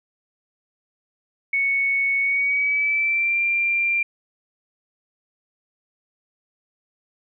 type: tone with pitch glide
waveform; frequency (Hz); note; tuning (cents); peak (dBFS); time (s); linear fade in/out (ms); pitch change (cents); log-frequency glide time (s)
sine; 2217 to 2376; C#7 to D7; 0 to +20; -18; 1.53-4.03; 5; +120; 2.19-3.41
effects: none